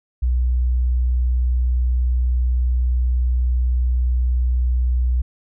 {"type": "tone", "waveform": "sine", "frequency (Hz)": 61.74, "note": "B1", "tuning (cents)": 0, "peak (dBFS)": -15, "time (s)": [0.22, 5.22], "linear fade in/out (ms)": 10, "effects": []}